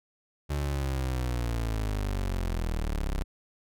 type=linear sweep; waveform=30% pulse; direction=down; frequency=73.42 to 31.98 Hz; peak=-25 dBFS; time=0.49-3.24 s; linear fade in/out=20 ms; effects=none